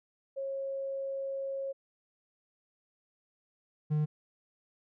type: tone pair in turn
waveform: sine / triangle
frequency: 544 / 151.73 Hz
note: C#5 / D#3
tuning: -33 / -43 cents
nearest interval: octave + minor seventh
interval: 2210 cents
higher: first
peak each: -33 / -24 dBFS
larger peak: second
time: 0.36-1.73 / 3.9-4.06 s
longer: first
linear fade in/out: 20 ms
effects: none